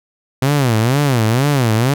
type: tone with vibrato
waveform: sawtooth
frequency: 126.4 Hz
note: B2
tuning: 41 cents sharp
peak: -8 dBFS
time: 0.42-1.94 s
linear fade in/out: 5 ms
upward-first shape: sine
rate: 2.1 Hz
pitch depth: 260 cents each way
effects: none